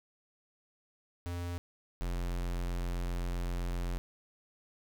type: tone pair in turn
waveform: square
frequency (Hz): 87.31 / 43.86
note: F2 / F1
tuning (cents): 0 / +8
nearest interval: octave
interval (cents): 1192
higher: first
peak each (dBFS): -36 / -33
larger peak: second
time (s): 1.26-1.58 / 2.01-3.98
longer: second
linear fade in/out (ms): 0
effects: none